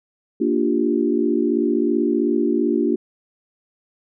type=chord; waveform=sine; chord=G minor seventh; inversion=first; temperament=equal; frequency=233.1 / 293.7 / 349.2 / 392 Hz; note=Bb3 / D4 / F4 / G4; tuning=0 / 0 / 0 / 0 cents; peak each=-22 / -21 / -21 / -24 dBFS; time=0.4-2.96 s; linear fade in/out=10 ms; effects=none